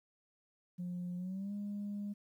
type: tone with pitch glide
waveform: sine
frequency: 177.8 to 204.2 Hz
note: F3 to G#3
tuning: +31 to -29 cents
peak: -36 dBFS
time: 0.78-2.14 s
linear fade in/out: 20 ms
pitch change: +240 cents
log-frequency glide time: 1.17-1.53 s
effects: tanh soft clip ceiling -35 dBFS + 12-bit